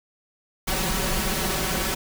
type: noise with comb filter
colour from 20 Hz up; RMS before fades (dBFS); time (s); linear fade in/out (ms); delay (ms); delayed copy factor
pink; -25; 0.67-1.95; 10; 5.3; +0.95
effects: none